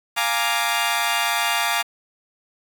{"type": "chord", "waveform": "15% pulse", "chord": "Bb dominant seventh", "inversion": "second", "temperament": "equal", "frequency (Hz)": [698.5, 830.6, 932.3, 1174.7], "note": ["F5", "Ab5", "Bb5", "D6"], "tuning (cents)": [0, 0, 0, 0], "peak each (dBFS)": -19, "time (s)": [0.16, 1.83], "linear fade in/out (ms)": 20, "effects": ["7-bit"]}